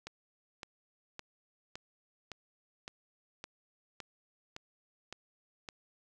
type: click train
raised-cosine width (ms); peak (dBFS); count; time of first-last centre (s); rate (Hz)
0.2; -25; 11; 0.07-5.688; 1.78
effects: none